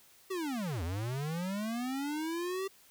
square linear two-way sweep, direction down then up, 392 to 78.5 to 392 Hz, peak -34 dBFS, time 0.3-2.68 s, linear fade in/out 10 ms, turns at 0.83 s, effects white hiss -61 dBFS RMS until 2.9 s

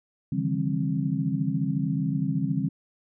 sine tone cluster, 139.7 / 154.3 / 168 / 199 / 266.8 Hz, C#3 / D#3 / E3 / G3 / C4, +14 / -14 / +33 / +26 / +34 cents, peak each -30 dBFS, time 0.32-2.69 s, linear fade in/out 5 ms, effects none

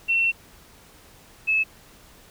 sine tone pair in turn, 2709 / 2600 Hz, E7 / E7, +47 / -24 cents, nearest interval minor second, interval 71 cents, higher first, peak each -18 dBFS, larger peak neither, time 0.08-0.32 / 1.47-1.64 s, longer first, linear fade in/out 20 ms, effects pink hiss -51 dBFS RMS until 2.3 s

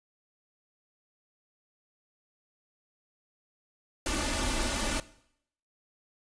pink noise with comb filter, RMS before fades -30 dBFS, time 4.06-5 s, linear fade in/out 2 ms, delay 3.4 ms, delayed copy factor +0.85, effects noise-tail reverb RT60 0.7 s tail -18 dB re dry + resampled to 22050 Hz

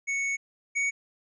square tone pair in turn, 2217 / 2236 Hz, C#7 / C#7, 0 / +14 cents, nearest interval unison, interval 14 cents, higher second, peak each -27 / -25 dBFS, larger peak second, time 0.07-0.37 / 0.75-0.91 s, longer first, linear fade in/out 20 ms, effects resampled to 16000 Hz

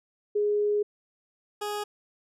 sine / 20% pulse tone pair in turn, 415.3 / 415.3 Hz, G#4 / G#4, 0 / 0 cents, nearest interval unison, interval 0 cents, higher neither, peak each -22 / -25 dBFS, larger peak first, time 0.35-0.83 / 1.61-1.84 s, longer first, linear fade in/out 10 ms, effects resampled to 32000 Hz

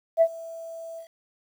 sine tone with ADSR envelope, 659.3 Hz, E5, in tune, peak -12 dBFS, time 0.17-1.08 s, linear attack 44 ms, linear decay 63 ms, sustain -23 dB, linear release 95 ms, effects tanh soft clip ceiling -9 dBFS + 9-bit

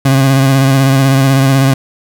30% pulse tone with vibrato, 135 Hz, C#3, 45 cents flat, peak -4 dBFS, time 0.05-1.74 s, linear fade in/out 5 ms, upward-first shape sine, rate 16 Hz, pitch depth 35 cents each way, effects none

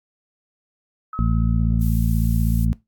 sine tone with exponential decay, 1284 Hz, E6, 46 cents flat, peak -28 dBFS, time 1.13-1.92 s, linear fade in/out 2 ms, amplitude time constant 170 ms
harmonic tone, 56.3 Hz, A1, 40 cents sharp, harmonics 1 / 2 / 3 / 4, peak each -19 / -22 / -24 / -25 dBFS, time 1.19-2.73 s, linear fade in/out 0 ms
violet noise, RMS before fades -38 dBFS, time 1.81-2.65 s, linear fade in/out 5 ms
effects noise-tail reverb RT60 0.2 s tail -20 dB re dry + AAC 64 kbps

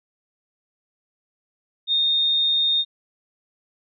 sine tone, 3674 Hz, A#7, 26 cents flat, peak -17 dBFS, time 1.87-2.85 s, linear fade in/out 50 ms, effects none

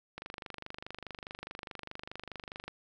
click train, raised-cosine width 0.3 ms, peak -25 dBFS, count 63, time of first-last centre 0.18-2.68 s, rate 24.8 Hz, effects none

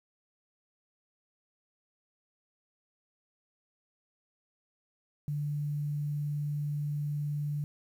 sine tone with quantisation, 146.83 Hz, D3, in tune, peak -30 dBFS, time 5.28-7.64 s, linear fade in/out 0 ms, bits 10, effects none

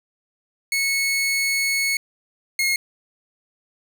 sawtooth tone pair in turn, 2200 / 2158 Hz, C#7 / C#7, -14 / -47 cents, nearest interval unison, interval 33 cents, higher first, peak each -16 / -15 dBFS, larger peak second, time 0.72-1.97 / 2.59-2.76 s, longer first, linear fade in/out 2 ms, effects none

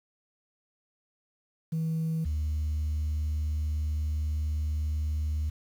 sine tone pair in turn, 161.2 / 76.26 Hz, E3 / D#2, -38 / -34 cents, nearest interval octave + minor second, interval 1296 cents, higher first, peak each -25 dBFS, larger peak neither, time 1.72-2.25 / 2.25-5.5 s, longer second, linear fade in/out 10 ms, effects tanh soft clip ceiling -24 dBFS + 9-bit

